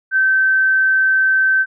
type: tone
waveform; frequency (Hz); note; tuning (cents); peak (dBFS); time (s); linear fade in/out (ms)
sine; 1545; G6; -26; -11; 0.11-1.66; 50
effects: none